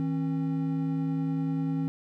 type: tone pair together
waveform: triangle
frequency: 159.94 / 270 Hz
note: D#3 / C#4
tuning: +48 / -45 cents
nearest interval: major sixth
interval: 907 cents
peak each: -27 dBFS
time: 0-1.88 s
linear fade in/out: 0 ms
effects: none